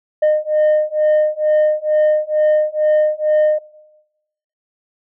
sine beating tone pair, 610 / 612.2 Hz, D#5 / D#5, -34 / -28 cents, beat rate 2.2 Hz, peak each -13 dBFS, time 0.22-3.59 s, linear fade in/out 10 ms, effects noise-tail reverb RT60 1.0 s tail -20 dB re dry + tanh soft clip ceiling -9 dBFS

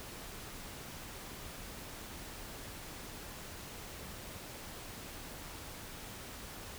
silence, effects pink hiss -47 dBFS RMS until 6.78 s

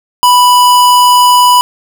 square tone, 987.8 Hz, B5, in tune, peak -4 dBFS, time 0.23-1.61 s, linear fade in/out 0 ms, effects none

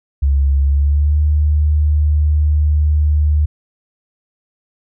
sine tone with pitch glide, 69.3 to 75.14 Hz, C#2 to D2, 0 to +40 cents, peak -10 dBFS, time 0.22-3.46 s, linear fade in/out 10 ms, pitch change +140 cents, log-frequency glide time 0.63-1.2 s, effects none

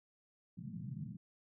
white band-pass noise, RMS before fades -45 dBFS, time 0.57-1.17 s, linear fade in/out 5 ms, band 110 to 210 Hz, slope 48 dB/octave, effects none

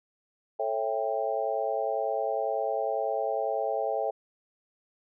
sine chord, A dominant seventh, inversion none, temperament just, 440 / 550 / 660 / 792 Hz, A4 / C#5 / E5 / G5, 0 / -14 / +2 / +18 cents, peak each -33 / -32 / -31 / -32 dBFS, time 0.59-4.11 s, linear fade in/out 10 ms, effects none

